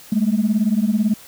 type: beating tone pair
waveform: sine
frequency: 204.1 / 222.1 Hz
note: G#3 / A3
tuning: -30 / +16 cents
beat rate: 18 Hz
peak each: -17 dBFS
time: 0.12-1.14 s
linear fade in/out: 5 ms
effects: tanh soft clip ceiling -9 dBFS + white hiss -43 dBFS RMS until 1.27 s